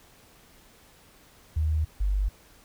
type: tone pair in turn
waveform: sine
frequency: 77.78 / 49 Hz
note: D#2 / G1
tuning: 0 / 0 cents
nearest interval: minor sixth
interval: 800 cents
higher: first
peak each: -22 dBFS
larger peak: neither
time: 1.56-1.85 / 2-2.29 s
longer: neither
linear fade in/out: 10 ms
effects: pink hiss -56 dBFS RMS until 2.64 s